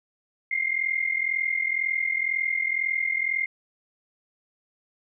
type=tone pair together; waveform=sine; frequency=2093 / 2135 Hz; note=C7 / C7; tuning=0 / +34 cents; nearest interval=unison; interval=34 cents; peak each=-26 dBFS; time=0.51-3.46 s; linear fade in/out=5 ms; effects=none